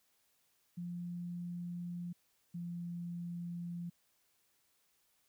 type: tone pair in turn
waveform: sine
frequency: 174.61 / 172.8 Hz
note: F3 / F3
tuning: 0 / -18 cents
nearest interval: unison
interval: 18 cents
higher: first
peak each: -39 / -39 dBFS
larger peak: neither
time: 0.77-2.13 / 2.54-3.9 s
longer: neither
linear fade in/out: 10 ms
effects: white hiss -75 dBFS RMS until 5.28 s